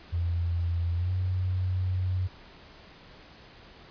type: tone with pitch glide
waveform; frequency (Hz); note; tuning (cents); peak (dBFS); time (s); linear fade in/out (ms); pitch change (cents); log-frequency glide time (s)
sine; 85.5 to 92.17; F2 to F#2; -36 to -6; -25; 0.12-2.28; 20; +130; 0.95-1.11
effects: pink hiss -51 dBFS RMS until 3.9 s + resampled to 11025 Hz